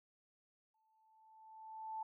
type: tone with exponential growth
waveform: sine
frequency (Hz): 879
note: A5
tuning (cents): -2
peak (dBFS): -39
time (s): 0.74-2.03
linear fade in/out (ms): 5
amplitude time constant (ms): 280
effects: none